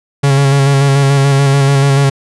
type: tone with vibrato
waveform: 45% pulse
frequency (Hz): 138.59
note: C#3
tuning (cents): 0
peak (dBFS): -7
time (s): 0.23-2.1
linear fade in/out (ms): 10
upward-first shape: square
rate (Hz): 6.9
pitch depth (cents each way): 23
effects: resampled to 24000 Hz